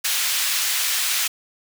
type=high-pass noise; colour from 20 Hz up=pink; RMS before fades=-22 dBFS; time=0.04-1.28 s; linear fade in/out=10 ms; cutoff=2300 Hz; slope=12 dB/octave; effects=none